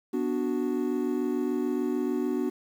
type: chord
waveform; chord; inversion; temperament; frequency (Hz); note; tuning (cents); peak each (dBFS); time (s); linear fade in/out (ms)
triangle; B minor; none; equal; 246.9 / 293.7 / 370; B3 / D4 / F#4; 0 / 0 / 0; -28; 0.13-2.5; 10
effects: 9-bit